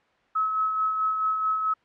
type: tone with tremolo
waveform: sine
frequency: 1288 Hz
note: E6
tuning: 41 cents flat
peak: -20 dBFS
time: 0.35-1.74 s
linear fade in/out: 10 ms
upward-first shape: sine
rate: 4.6 Hz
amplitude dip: 40%
effects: white hiss -63 dBFS RMS until 1.84 s + low-pass 2000 Hz 12 dB/octave